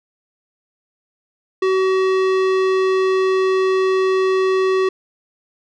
sine tone with tanh clipping, 378.2 Hz, F#4, 38 cents sharp, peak -16 dBFS, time 1.62-4.89 s, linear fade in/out 5 ms, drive 18 dB, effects none

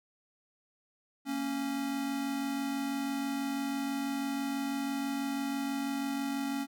square tone pair together, 230.4 / 276.5 Hz, A#3 / C#4, -20 / -4 cents, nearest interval minor third, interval 316 cents, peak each -40 / -33 dBFS, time 1.25-6.67 s, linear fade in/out 50 ms, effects none

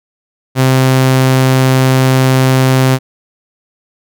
sawtooth tone, 130.81 Hz, C3, in tune, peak -3 dBFS, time 0.55-2.99 s, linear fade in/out 50 ms, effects none

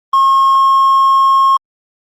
triangle tone, 1080 Hz, C#6, 45 cents flat, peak -4 dBFS, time 0.13-1.57 s, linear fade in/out 5 ms, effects tanh soft clip ceiling -1 dBFS + Opus 24 kbps

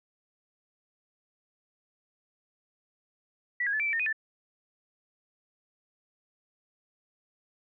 sine tone with pitch steps, 1952 / 1639 / 1733 / 2339 / 2317 / 1827 / 2491 / 1764 Hz, B6 / G#6 / A6 / D7 / D7 / A#6 / D#7 / A6, -21 / -23 / -27 / -8 / -24 / -35 / +1 / +4 cents, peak -26 dBFS, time 3.6-4.128 s, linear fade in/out 5 ms, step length 66 ms, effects none

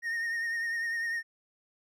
triangle tone with vibrato, 1846 Hz, A#6, 17 cents flat, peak -28 dBFS, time 0.02-1.23 s, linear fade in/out 50 ms, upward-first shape sine, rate 10 Hz, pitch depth 34 cents each way, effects none

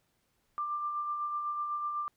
sine tone with tremolo, 1186 Hz, D6, 17 cents sharp, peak -30 dBFS, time 0.58-2.08 s, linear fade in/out 0 ms, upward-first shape sine, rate 8 Hz, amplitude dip 35%, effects pink hiss -75 dBFS RMS until 2.16 s

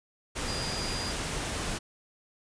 sine tone in noise, 4853 Hz, D#8, 44 cents flat, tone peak -36 dBFS, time 0.47-1.13 s, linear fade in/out 20 ms, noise pink, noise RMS -33 dBFS, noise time 0.35-1.79 s, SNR -6 dB, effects resampled to 22050 Hz

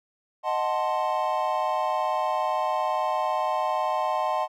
triangle chord, D# diminished seventh, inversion none, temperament equal, 622.3 / 740 / 880 / 1046.5 Hz, D#5 / F#5 / A5 / C6, 0 / 0 / 0 / 0 cents, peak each -27 dBFS, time 0.43-4.48 s, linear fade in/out 50 ms, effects none

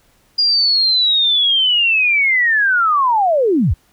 sine linear sweep, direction down, 4867 to 49.93 Hz, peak -11 dBFS, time 0.38-3.74 s, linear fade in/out 10 ms, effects pink hiss -56 dBFS RMS until 3.92 s

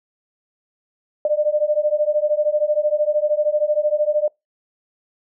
sine beating tone pair, 594 / 607 Hz, D5 / D#5, +20 / -43 cents, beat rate 13 Hz, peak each -19 dBFS, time 1.25-4.28 s, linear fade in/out 2 ms, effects noise-tail reverb RT60 0.2 s tail -25 dB re dry

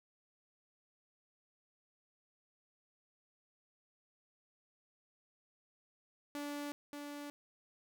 sawtooth tone with echo, 289.9 Hz, D4, 22 cents flat, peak -36 dBFS, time 6.35-6.72 s, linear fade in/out 0 ms, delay 580 ms, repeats 1, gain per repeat -4 dB, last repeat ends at 7.3 s, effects none

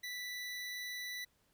25% pulse tone, 1975.5 Hz, B6, in tune, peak -37 dBFS, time 0.03-1.25 s, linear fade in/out 10 ms, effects pink hiss -74 dBFS RMS until 1.53 s

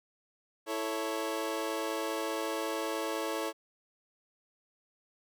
25% pulse chord, A major, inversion second, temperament equal, 329.6 / 440 / 554.4 Hz, E4 / A4 / C#5, 0 / 0 / 0 cents, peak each -33 dBFS, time 0.66-3.53 s, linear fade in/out 50 ms, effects none

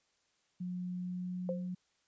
sine tone with pitch glide, 180.1 to 181.46 Hz, F#3 to F#3, -46 to -33 cents, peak -36 dBFS, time 0.6-1.75 s, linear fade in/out 10 ms, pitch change +13 cents, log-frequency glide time 1-1.51 s
sine tone with exponential decay, 524 Hz, C5, 2 cents sharp, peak -30 dBFS, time 1.49-1.69 s, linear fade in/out 1 ms, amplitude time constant 43 ms
effects white hiss -75 dBFS RMS until 2.07 s + resampled to 16000 Hz

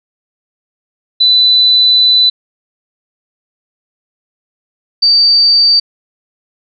sine tone pair in turn, 3993 / 4624 Hz, B7 / D8, +18 / -28 cents, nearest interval minor third, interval 254 cents, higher second, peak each -5 dBFS, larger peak neither, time 1.2-2.3 / 5.02-5.8 s, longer first, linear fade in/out 10 ms, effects none

